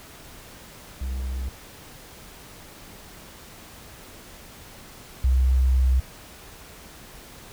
triangle / sine tone pair in turn, 64.4 / 64.4 Hz, C2 / C2, -27 / -27 cents, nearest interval unison, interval 0 cents, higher neither, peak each -24 / -16 dBFS, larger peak second, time 1.01-1.49 / 5.24-6 s, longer second, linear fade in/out 5 ms, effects pink hiss -45 dBFS RMS until 7.52 s

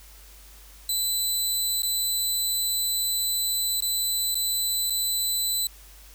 15% pulse tone with dropouts, 4002 Hz, B7, 22 cents sharp, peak -17 dBFS, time 0.89-5.67 s, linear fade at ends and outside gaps 2 ms, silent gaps 1.821-1.831 / 3.805-3.822 / 4.345-4.353 / 4.899-4.904 s, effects added 50 Hz sine -48 dBFS peak until 6.14 s + white hiss -51 dBFS RMS until 6.14 s

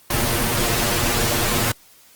pink noise with comb filter, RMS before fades -20 dBFS, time 0.1-1.72 s, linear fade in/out 5 ms, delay 8.5 ms, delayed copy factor +0.8, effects white hiss -51 dBFS RMS until 2.15 s + Opus 24 kbps

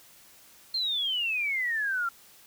sine exponential sweep, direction down, 4242 to 1351 Hz, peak -26 dBFS, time 0.74-2.09 s, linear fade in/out 5 ms, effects white hiss -55 dBFS RMS until 2.46 s

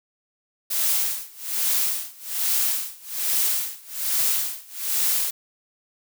blue noise with tremolo, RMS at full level -21 dBFS, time 0.7-5.31 s, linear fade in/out 10 ms, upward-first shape sine, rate 1.2 Hz, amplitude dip 95%, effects none

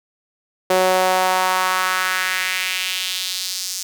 sawtooth tone with high-pass filter sweep, 185.4 Hz, F#3, 4 cents sharp, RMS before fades -20 dBFS, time 0.7-3.83 s, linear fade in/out 5 ms, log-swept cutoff 490 to 5900 Hz, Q 2.1, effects none

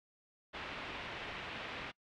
white low-pass noise, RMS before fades -44 dBFS, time 0.53-1.92 s, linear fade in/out 20 ms, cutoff 3000 Hz, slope 24 dB/octave, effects noise-tail reverb RT60 0.1 s tail -24 dB re dry + MP3 96 kbps

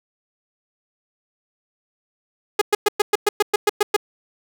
sawtooth tone bursts, 415.3 Hz, G#4, in tune, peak -9 dBFS, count 11, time 2.59-3.965 s, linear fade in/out 5 ms, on 25 ms, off 110 ms, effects none

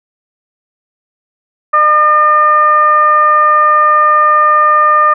sine tone with frequency modulation, 1210 Hz, D#6, 49 cents flat, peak -5 dBFS, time 1.73-5.14 s, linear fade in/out 10 ms, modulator 605 Hz, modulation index 0.55, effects none

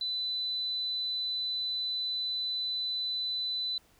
sine tone, 4000 Hz, B7, 21 cents sharp, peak -30 dBFS, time 0.01-3.78 s, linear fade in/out 2 ms, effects pink hiss -64 dBFS RMS until 3.99 s

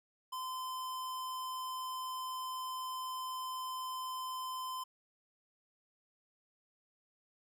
square tone, 1028 Hz, C6, 31 cents flat, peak -39 dBFS, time 0.32-4.84 s, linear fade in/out 10 ms, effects none

